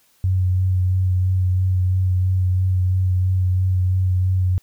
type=tone with vibrato; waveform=sine; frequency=92.5 Hz; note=F#2; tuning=in tune; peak=-15 dBFS; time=0.24-4.58 s; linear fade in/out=0 ms; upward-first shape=sine; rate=3 Hz; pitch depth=19 cents each way; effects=white hiss -59 dBFS RMS until 4.62 s